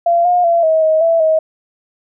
sine tone with pitch steps, 685 / 713 / 679 / 638 / 631 / 663 / 634 Hz, F5 / F5 / F5 / D#5 / D#5 / E5 / D#5, -34 / +36 / -49 / +43 / +24 / +10 / +32 cents, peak -9 dBFS, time 0.06-1.39 s, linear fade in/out 5 ms, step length 190 ms, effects none

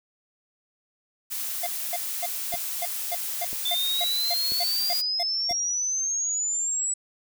blue noise, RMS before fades -31 dBFS, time 1.3-5.02 s, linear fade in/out 20 ms
square tone bursts, 698.5 Hz, F5, in tune, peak -28 dBFS, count 14, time 1.63-5.528 s, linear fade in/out 5 ms, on 37 ms, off 260 ms
click train, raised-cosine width 2 ms, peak -27 dBFS, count 4, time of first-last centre 2.54-5.51 s, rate 1.01 Hz
sine exponential sweep, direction up, 3520 to 7900 Hz, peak -24 dBFS, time 3.65-6.94 s, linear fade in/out 5 ms
effects none

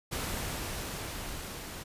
pink noise with level ramp, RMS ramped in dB -34 to -42 dBFS, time 0.11-1.84 s, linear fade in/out 20 ms, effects resampled to 32000 Hz

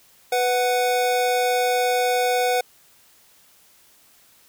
square tone pair together, 495.5 / 739 Hz, B4 / F#5, +6 / -2 cents, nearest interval perfect fifth, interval 692 cents, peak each -22 dBFS, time 0.32-2.61 s, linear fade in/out 5 ms, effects white hiss -55 dBFS RMS until 4.48 s

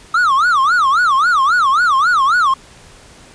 triangle tone with vibrato, 1246 Hz, D#6, 2 cents sharp, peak -8 dBFS, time 0.14-2.54 s, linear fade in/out 5 ms, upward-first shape sine, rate 3.7 Hz, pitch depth 290 cents each way, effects pink hiss -42 dBFS RMS until 3.34 s + resampled to 22050 Hz

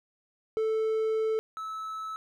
triangle tone pair in turn, 440 / 1302.6 Hz, A4 / E6, 0 / -21 cents, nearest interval octave + perfect fifth, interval 1879 cents, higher second, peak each -23 / -32 dBFS, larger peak first, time 0.57-1.39 / 1.57-2.16 s, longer first, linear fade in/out 0 ms, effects none

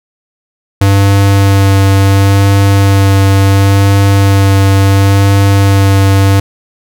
square tone with vibrato, 98.4 Hz, G2, 7 cents sharp, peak -5 dBFS, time 0.81-6.4 s, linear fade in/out 5 ms, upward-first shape sine, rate 0.71 Hz, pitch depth 13 cents each way, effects none

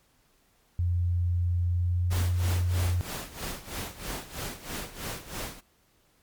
sine tone with pitch glide, 87.6 to 88.82 Hz, F2 to F2, +6 to +30 cents, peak -23 dBFS, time 0.79-3.01 s, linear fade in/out 0 ms, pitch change +24 cents, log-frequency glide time 1.68-2.13 s
pink noise with tremolo, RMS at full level -34 dBFS, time 2.1-5.61 s, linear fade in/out 20 ms, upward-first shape sine, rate 3.1 Hz, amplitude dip 80%
effects pink hiss -66 dBFS RMS until 6.22 s + MP3 96 kbps

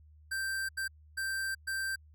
square tone bursts at uneven times, 1568 Hz, G6, in tune, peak -33 dBFS, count 4, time 0.31-0.69 / 0.77-0.88 / 1.17-1.55 / 1.67-1.96 s, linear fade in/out 10 ms, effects added 76 Hz sine -55 dBFS peak until 2.14 s

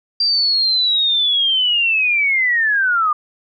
sine linear sweep, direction down, 4734 to 1189 Hz, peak -13 dBFS, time 0.2-3.13 s, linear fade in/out 5 ms, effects none

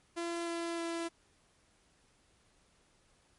sawtooth tone with pitch steps, 340 / 337.7 / 335.3 Hz, F4 / E4 / E4, -46 / +42 / +30 cents, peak -31 dBFS, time 0.16-1.09 s, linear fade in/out 20 ms, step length 310 ms, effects pink hiss -69 dBFS RMS until 3.38 s + MP3 48 kbps

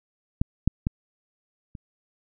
clicks, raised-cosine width 5 ms, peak -9 / -6 / -11 / -26 dBFS, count 4, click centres 0.415 / 0.676 / 0.869 / 1.752 s, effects none

